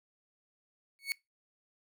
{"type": "tone with exponential growth", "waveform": "30% pulse", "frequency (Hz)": 2217, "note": "C#7", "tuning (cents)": 0, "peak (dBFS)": -24, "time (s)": [0.99, 1.12], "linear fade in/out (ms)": 0, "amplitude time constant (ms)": 27, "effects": ["noise-tail reverb RT60 0.2 s tail -23 dB re dry"]}